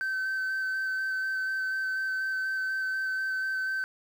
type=tone with vibrato; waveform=sine; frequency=1539 Hz; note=G6; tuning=32 cents flat; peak=-25 dBFS; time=0.01-3.84 s; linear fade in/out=0 ms; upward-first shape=square; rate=4.1 Hz; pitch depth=9 cents each way; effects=tanh soft clip ceiling -27 dBFS + 9-bit